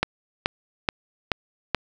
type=click train; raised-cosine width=0.3 ms; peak=-4 dBFS; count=5; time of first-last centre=0.03-1.747 s; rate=2.33 Hz; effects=none